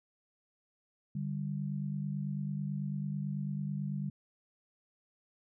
sine tone pair together, 147 / 196.09 Hz, D3 / G3, +2 / +1 cents, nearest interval perfect fourth, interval 499 cents, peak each -35 / -37 dBFS, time 1.15-4.1 s, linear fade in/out 5 ms, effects none

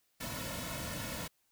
pink noise with comb filter, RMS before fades -40 dBFS, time 0.2-1.28 s, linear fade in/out 10 ms, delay 2.5 ms, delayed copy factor -0.9, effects white hiss -75 dBFS RMS until 1.51 s

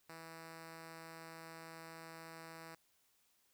5% pulse tone, 163.4 Hz, E3, 15 cents flat, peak -39 dBFS, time 0.09-2.75 s, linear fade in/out 5 ms, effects white hiss -75 dBFS RMS until 3.53 s

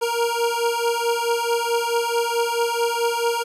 25% pulse beating tone pair, 466.2 / 470.8 Hz, A#4 / A#4, 0 / +17 cents, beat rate 4.6 Hz, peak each -19 dBFS, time 0.01-3.44 s, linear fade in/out 20 ms, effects resampled to 32000 Hz + 9-bit

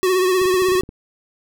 square tone with vibrato, 370 Hz, F#4, in tune, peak -15 dBFS, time 0.03-0.81 s, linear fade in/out 0 ms, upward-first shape triangle, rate 16 Hz, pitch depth 53 cents each way
clicks, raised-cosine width 3 ms, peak -22 dBFS, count 10, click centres 0.416 / 0.456 / 0.541 / 0.621 / 0.686 / 0.72 / 0.753 / 0.799 / 0.835 / 0.891 s
effects none

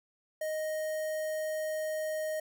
square tone with notch filter, 622.3 Hz, D#5, in tune, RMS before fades -34 dBFS, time 0.41-2.4 s, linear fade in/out 5 ms, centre 3700 Hz, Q 0.8, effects none

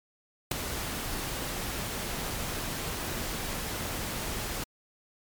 pink noise with ADSR envelope, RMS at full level -23 dBFS, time 0.51-4.64 s, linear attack 7 ms, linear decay 3 ms, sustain -11 dB, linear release 5 ms, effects MP3 96 kbps

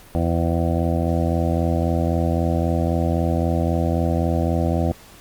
harmonic tone, 83.8 Hz, E2, 29 cents sharp, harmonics 1 / 2 / 3 / 4 / 6 / 7 / 8 / 9, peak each -21 / -24 / -26 / -27 / -29 / -29 / -30 / -31 dBFS, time 0.15-4.92 s, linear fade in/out 0 ms, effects pink hiss -46 dBFS RMS until 5.2 s + Opus 48 kbps

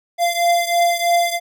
square beating tone pair, 690 / 693.1 Hz, F5 / F5, -21 / -13 cents, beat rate 3.1 Hz, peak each -17 / -20 dBFS, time 0.18-1.4 s, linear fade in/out 50 ms, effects none

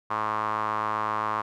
sawtooth tone with band-pass filter, 107.6 Hz, A2, 38 cents flat, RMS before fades -28 dBFS, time 0.1-1.42 s, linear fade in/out 10 ms, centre 1100 Hz, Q 5.3, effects none

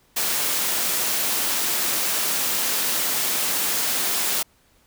white high-pass noise, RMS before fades -23 dBFS, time 0.16-4.43 s, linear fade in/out 10 ms, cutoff 180 Hz, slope 12 dB/octave, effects pink hiss -60 dBFS RMS until 4.86 s

